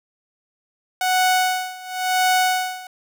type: tone with tremolo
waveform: sawtooth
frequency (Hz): 740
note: F#5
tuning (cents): 0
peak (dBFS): -11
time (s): 1.01-2.87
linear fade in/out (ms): 2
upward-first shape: sine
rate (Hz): 0.95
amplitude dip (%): 90
effects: none